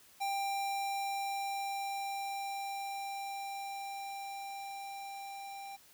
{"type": "tone with level ramp", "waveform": "square", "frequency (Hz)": 791, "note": "G5", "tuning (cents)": 15, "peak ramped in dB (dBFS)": [-33, -44], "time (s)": [0.2, 5.77], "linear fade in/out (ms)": 20, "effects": ["white hiss -61 dBFS RMS until 5.93 s"]}